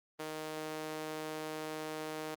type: tone with high-pass filter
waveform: sawtooth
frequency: 155.56 Hz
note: D#3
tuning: in tune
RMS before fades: -41 dBFS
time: 0.19-2.35 s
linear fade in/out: 10 ms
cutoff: 410 Hz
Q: 1.3
effects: Opus 32 kbps